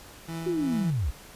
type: tone with tremolo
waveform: 30% pulse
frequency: 164.81 Hz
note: E3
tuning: in tune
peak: -29 dBFS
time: 0.28-0.91 s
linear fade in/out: 10 ms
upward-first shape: triangle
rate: 2.6 Hz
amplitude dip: 55%
type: linear sweep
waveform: sine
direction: down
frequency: 372.5 to 52.2 Hz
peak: -24 dBFS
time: 0.46-1.11 s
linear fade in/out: 10 ms
effects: pink hiss -48 dBFS RMS until 1.35 s + resampled to 32000 Hz